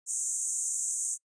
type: band-pass noise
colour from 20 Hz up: pink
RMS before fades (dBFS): -32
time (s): 0.06-1.18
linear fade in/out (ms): 50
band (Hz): 6400 to 9200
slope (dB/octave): 96
effects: noise-tail reverb RT60 0.1 s tail -25 dB re dry + resampled to 22050 Hz